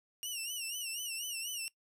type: tone with vibrato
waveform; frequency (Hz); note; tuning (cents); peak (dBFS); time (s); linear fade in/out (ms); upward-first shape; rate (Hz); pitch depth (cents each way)
15% pulse; 2828; F7; +21; -30; 0.23-1.68; 0; sine; 4.1; 110
effects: noise-tail reverb RT60 0.1 s tail -20 dB re dry